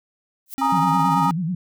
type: noise with exponential growth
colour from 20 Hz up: violet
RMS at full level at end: -28 dBFS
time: 0.46-0.54 s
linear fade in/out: 1 ms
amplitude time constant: 16 ms
type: tone with tremolo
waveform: square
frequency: 269.1 Hz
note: C4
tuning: 49 cents sharp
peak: -24 dBFS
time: 0.58-1.31 s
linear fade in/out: 0 ms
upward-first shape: triangle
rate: 17 Hz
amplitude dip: 35%
type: chord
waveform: sine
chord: Ab suspended second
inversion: none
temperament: just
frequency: 830.6 / 934.4 / 1245.9 Hz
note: Ab5 / Bb5 / Eb6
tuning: 0 / +4 / +2 cents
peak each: -23 / -20 / -22 dBFS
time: 0.61-1.31 s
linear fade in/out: 10 ms
type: tone with vibrato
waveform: sine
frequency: 171.4 Hz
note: F3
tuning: 32 cents flat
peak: -21 dBFS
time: 0.72-1.55 s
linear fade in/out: 5 ms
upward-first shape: sine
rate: 9.2 Hz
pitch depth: 160 cents each way
effects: none